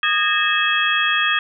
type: tone cluster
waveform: sine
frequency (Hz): 1232 / 1652 / 1830 / 2597 / 3271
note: D#6 / G#6 / A#6 / E7 / G#7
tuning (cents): -17 / -10 / -32 / -26 / -27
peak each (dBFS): -22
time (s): 0.03-1.39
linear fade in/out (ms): 2
effects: none